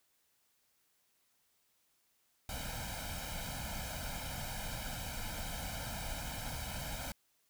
pink noise with comb filter, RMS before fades -41 dBFS, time 2.49-7.12 s, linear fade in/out 2 ms, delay 1.3 ms, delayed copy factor +0.95, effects white hiss -75 dBFS RMS until 7.49 s

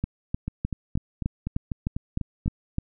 two click trains, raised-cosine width 5 ms, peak -13 / -16 dBFS, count 10 / 9, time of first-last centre 0.04-2.784 / 0.48-2.46 s, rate 3.28 / 4.04 Hz, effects none

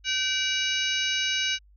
harmonic tone with a mistuned harmonic, 770 Hz, G5, 31 cents flat, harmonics 2 / 3 / 4 / 5 / 6 / 7 / 8, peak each -32 / -31 / -28 / -31 / -38 / -37 / -34 dBFS, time 0.04-1.59 s, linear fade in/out 50 ms, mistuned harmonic 4, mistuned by -110 cents, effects added 50 Hz sine -53 dBFS peak until 1.76 s

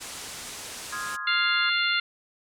white low-pass noise, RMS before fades -39 dBFS, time 0-1.17 s, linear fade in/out 20 ms, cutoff 9600 Hz, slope 24 dB/octave
sine chord, F minor seventh, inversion second, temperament equal, 1046.5 / 1244.5 / 1396.9 / 1661.2 Hz, C6 / Eb6 / F6 / Ab6, 0 / 0 / 0 / 0 cents, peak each -39 / -36 / -38 / -34 dBFS, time 0.92-1.7 s, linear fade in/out 10 ms
harmonic tone, 698.5 Hz, F5, in tune, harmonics 2 / 3 / 4 / 5 / 6, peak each -26 / -28 / -29 / -30 / -31 dBFS, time 1.27-2 s, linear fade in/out 5 ms
effects none

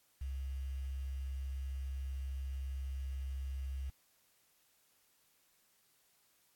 sine tone with quantisation, 67 Hz, C2, 42 cents sharp, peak -37 dBFS, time 0.21-3.9 s, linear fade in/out 5 ms, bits 10, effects white hiss -72 dBFS RMS until 6.55 s + AAC 64 kbps

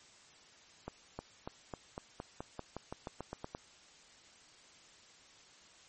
accelerating click train, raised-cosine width 1 ms, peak -26 dBFS, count 15, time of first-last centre 0.88-3.549 s, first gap 310 ms, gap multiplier 0.92, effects white hiss -60 dBFS RMS until 5.88 s + MP3 32 kbps

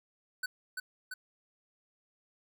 square tone with echo, 1503 Hz, F#6, 27 cents sharp, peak -33 dBFS, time 0.43-0.46 s, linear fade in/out 5 ms, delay 340 ms, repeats 2, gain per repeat -3 dB, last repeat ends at 1.14 s, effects none

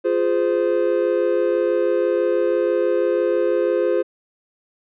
triangle chord, F minor, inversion none, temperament equal with one note detuned, 349.2 / 415.3 / 517.2 Hz, F4 / Ab4 / C5, 0 / 0 / -20 cents, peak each -19 / -20 / -18 dBFS, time 0.04-4.03 s, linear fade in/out 20 ms, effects resampled to 8000 Hz

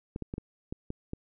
clicks, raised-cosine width 3 ms, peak -22 dBFS, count 7, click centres 0.161 / 0.223 / 0.339 / 0.381 / 0.725 / 0.904 / 1.134 s, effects none

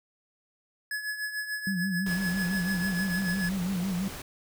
square tone with tremolo, 1700 Hz, G#6, 40 cents sharp, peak -29 dBFS, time 0.91-3.49 s, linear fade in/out 2 ms, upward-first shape triangle, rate 6.8 Hz, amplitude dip 70%
sine tone with vibrato, 185 Hz, F#3, in tune, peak -27 dBFS, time 1.67-4.08 s, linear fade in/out 2 ms, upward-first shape sine, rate 6 Hz, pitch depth 110 cents each way
pink noise, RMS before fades -40 dBFS, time 2.06-4.22 s, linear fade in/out 5 ms
effects none

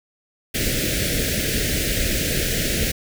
pink band-stop noise, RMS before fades -22 dBFS, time 0.54-2.92 s, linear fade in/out 10 ms, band 610 to 1600 Hz, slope 48 dB/octave, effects none

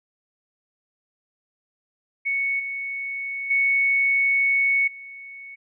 sine tone with level steps, 2217 Hz, C#7, in tune, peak -21 / -27 / -17 / -37 dBFS, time 2.25-5.56 s, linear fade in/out 20 ms, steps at 2.59 / 3.5 / 4.87 s, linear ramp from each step 10 ms, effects none

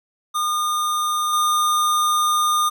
square tone with level steps, 1216 Hz, D#6, 40 cents flat, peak -20 / -17 dBFS, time 0.34-2.7 s, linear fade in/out 20 ms, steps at 1.33 s, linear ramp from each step 2 ms, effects none

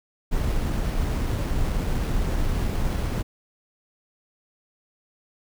brown noise with sample-and-hold, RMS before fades -24 dBFS, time 0.31-3.23 s, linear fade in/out 20 ms, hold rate 7350 Hz, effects none

